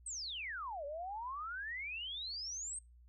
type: exponential two-way sweep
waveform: sine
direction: down then up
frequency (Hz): 8570 to 554.4 to 8570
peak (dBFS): -40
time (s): 0.06-2.79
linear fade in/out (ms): 5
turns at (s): 0.85
effects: noise-tail reverb RT60 0.2 s tail -22 dB re dry + added 60 Hz sine -58 dBFS peak until 3.08 s